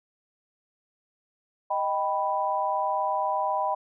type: chord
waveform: sine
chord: Eb augmented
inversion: none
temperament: equal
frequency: 622.3 / 784 / 987.8 Hz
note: Eb5 / G5 / B5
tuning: 0 / 0 / 0 cents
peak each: -30 / -28 / -27 dBFS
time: 1.7-3.75 s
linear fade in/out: 10 ms
effects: none